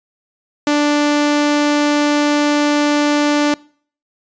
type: tone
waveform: sawtooth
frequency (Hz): 293.7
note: D4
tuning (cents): 0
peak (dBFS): -8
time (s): 0.67-3.54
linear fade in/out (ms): 2
effects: noise-tail reverb RT60 0.5 s tail -24 dB re dry + resampled to 16000 Hz